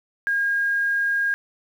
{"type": "tone with quantisation", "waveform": "sine", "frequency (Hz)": 1624, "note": "G#6", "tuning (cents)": -39, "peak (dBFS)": -19, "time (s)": [0.27, 1.34], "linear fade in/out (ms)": 0, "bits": 8, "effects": []}